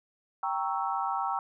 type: chord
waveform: sine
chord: G diminished seventh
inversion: none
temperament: equal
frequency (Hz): 784 / 932.3 / 1108.7 / 1318.5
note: G5 / Bb5 / Db6 / Fb6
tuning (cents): 0 / 0 / 0 / 0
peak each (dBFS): -32 / -33 / -35 / -34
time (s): 0.43-1.39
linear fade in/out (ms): 2
effects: none